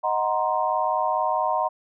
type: chord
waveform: sine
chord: C half-diminished seventh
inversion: first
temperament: equal with one note detuned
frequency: 622.3 / 740 / 942.1 / 1046.5 Hz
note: Eb5 / Gb5 / Bb5 / C6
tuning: 0 / 0 / +18 / 0 cents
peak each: -27 / -26 / -25 / -27 dBFS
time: 0.03-1.69 s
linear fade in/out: 20 ms
effects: none